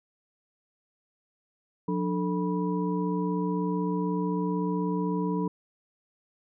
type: tone cluster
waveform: sine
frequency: 179 / 295 / 441.6 / 978 Hz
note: F3 / D4 / A4 / B5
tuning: +43 / +8 / +6 / -17 cents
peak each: -28 / -31 / -33 / -35 dBFS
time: 1.88-5.48 s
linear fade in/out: 5 ms
effects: none